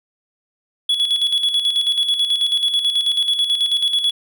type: tone with tremolo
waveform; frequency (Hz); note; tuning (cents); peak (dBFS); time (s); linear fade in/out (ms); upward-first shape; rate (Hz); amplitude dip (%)
triangle; 3382; G#7; +31; -12; 0.89-4.11; 5; square; 9.2; 55
effects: none